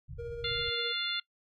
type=low-pass noise; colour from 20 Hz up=white; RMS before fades=-44 dBFS; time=0.08-0.7 s; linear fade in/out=10 ms; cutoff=150 Hz; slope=96 dB/octave
type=tone with tremolo; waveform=triangle; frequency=471.2 Hz; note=A#4; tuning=19 cents sharp; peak=-33 dBFS; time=0.18-0.93 s; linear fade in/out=20 ms; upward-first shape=sine; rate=15 Hz; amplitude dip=35%
type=harmonic tone; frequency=698.5 Hz; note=F5; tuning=in tune; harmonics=2 / 3 / 4 / 5 / 6; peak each=-38 / -39 / -39 / -33 / -37 dBFS; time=0.44-1.2 s; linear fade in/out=5 ms
effects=noise-tail reverb RT60 0.1 s tail -21 dB re dry + MP3 64 kbps